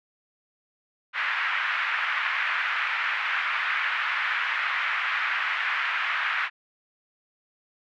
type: band-pass noise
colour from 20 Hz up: pink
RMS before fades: -27 dBFS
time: 1.13-6.5 s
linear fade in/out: 50 ms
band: 1300 to 2400 Hz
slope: 24 dB/octave
effects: none